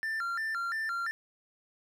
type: tone with vibrato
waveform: triangle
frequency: 1568 Hz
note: G6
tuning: in tune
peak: -29 dBFS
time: 0.03-1.11 s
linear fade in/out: 0 ms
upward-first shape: square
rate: 2.9 Hz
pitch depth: 220 cents each way
effects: none